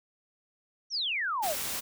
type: exponential sweep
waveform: sine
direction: down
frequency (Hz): 5920 to 523.3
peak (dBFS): -28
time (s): 0.9-1.56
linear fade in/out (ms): 50
type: noise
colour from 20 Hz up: white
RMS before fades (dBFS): -34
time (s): 1.42-1.81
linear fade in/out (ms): 20
effects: none